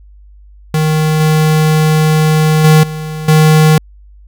square tone with level steps, 155.56 Hz, D#3, in tune, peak -10 / -8 / -4 / -20 / -5 dBFS, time 0.74-3.78 s, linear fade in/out 2 ms, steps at 1.2 / 2.64 / 2.83 / 3.28 s, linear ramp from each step 5 ms, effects added 50 Hz sine -36 dBFS peak until 4.27 s

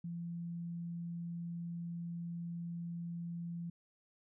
sine tone, 170.5 Hz, F3, 41 cents flat, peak -39 dBFS, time 0.04-3.7 s, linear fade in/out 5 ms, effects none

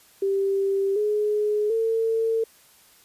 sine tone with pitch steps, 392 / 420.1 / 450.3 Hz, G4 / G#4 / A4, 0 / +20 / +40 cents, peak -20 dBFS, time 0.22-2.44 s, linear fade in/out 5 ms, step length 740 ms, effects white hiss -55 dBFS RMS until 3.04 s + resampled to 32000 Hz

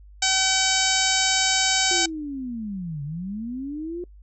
harmonic tone, 763 Hz, G5, 47 cents flat, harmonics 1 / 2 / 3 / 4 / 5 / 6 / 7 / 8 / 9 / 10, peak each -28 / -28 / -28 / -28 / -28 / -28 / -28 / -28 / -28 / -28 dBFS, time 0.22-2.06 s, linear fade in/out 5 ms
sine linear two-way sweep, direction down then up, 359.6 to 138.59 to 359.6 Hz, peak -28 dBFS, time 1.91-4.04 s, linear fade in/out 2 ms, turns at 3.03 s
effects noise-tail reverb RT60 0.1 s tail -24 dB re dry + added 50 Hz sine -44 dBFS peak until 4.22 s

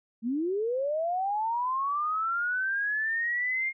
sine linear sweep, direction up, 215.9 to 2137 Hz, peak -26 dBFS, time 0.22-3.73 s, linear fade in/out 50 ms, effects none

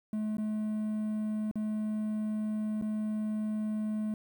triangle tone with dropouts, 214.5 Hz, A3, 44 cents flat, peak -28 dBFS, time 0.13-4.14 s, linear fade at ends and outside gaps 2 ms, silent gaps 0.37-0.382 / 1.513-1.556 / 2.814-2.822 s, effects 10-bit

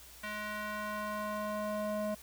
square tone with band-pass filter sweep, 210.7 Hz, G#3, 25 cents sharp, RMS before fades -37 dBFS, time 0.23-2.15 s, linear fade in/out 10 ms, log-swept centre 1900 to 580 Hz, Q 1.5, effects added 60 Hz sine -59 dBFS peak until 2.22 s + white hiss -54 dBFS RMS until 2.22 s

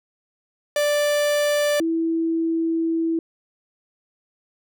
45% pulse / sine tone pair in turn, 587.3 / 328.2 Hz, D5 / E4, 0 / -8 cents, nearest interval minor seventh, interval 1008 cents, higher first, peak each -18 / -19 dBFS, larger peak first, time 0.76-1.8 / 1.8-3.19 s, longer second, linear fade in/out 2 ms, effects none

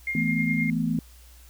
sine tone with tremolo, 2123 Hz, C7, 25 cents sharp, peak -24 dBFS, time 0.07-0.7 s, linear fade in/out 2 ms, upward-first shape triangle, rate 9.7 Hz, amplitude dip 55%
sine chord, E suspended fourth, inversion none, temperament just, 164.81 / 219.8 / 247.2 Hz, E3 / A3 / B3, 0 / -2 / +2 cents, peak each -27 dBFS, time 0.15-0.99 s, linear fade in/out 2 ms
effects added 60 Hz sine -48 dBFS peak until 1.49 s + white hiss -55 dBFS RMS until 1.49 s

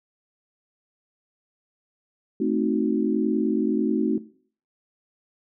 sine chord, A diminished seventh, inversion none, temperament equal, 220 / 261.6 / 311.1 / 370 Hz, A3 / C4 / Eb4 / Gb4, 0 / 0 / 0 / 0 cents, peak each -26 dBFS, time 2.4-4.18 s, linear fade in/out 5 ms, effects noise-tail reverb RT60 0.5 s tail -18 dB re dry

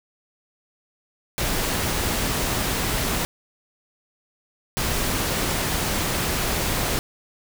pink noise bursts at uneven times, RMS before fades -24 dBFS, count 2, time 1.38-3.25 / 4.77-6.99 s, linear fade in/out 0 ms, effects none

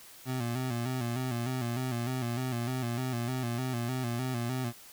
25% pulse tone with vibrato, 123.47 Hz, B2, in tune, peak -27 dBFS, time 0.25-4.73 s, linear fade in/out 50 ms, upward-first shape square, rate 3.3 Hz, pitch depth 74 cents each way, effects white hiss -52 dBFS RMS until 4.92 s

